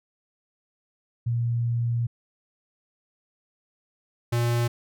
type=tone pair in turn; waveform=sine / square; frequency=118.1 / 118.92 Hz; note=A#2 / A#2; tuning=+23 / +35 cents; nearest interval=unison; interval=12 cents; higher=second; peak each=-22 dBFS; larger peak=neither; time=1.26-2.07 / 4.32-4.68 s; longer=first; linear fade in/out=10 ms; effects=none